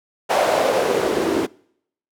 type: noise with band-pass filter sweep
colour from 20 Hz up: white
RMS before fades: -19 dBFS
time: 0.29-1.47 s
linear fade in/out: 20 ms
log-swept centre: 680 to 310 Hz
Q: 2.9
effects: noise-tail reverb RT60 0.7 s tail -25 dB re dry